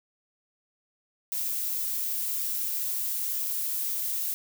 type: noise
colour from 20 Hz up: violet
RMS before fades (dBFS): -30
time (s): 1.32-4.34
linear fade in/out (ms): 0
effects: none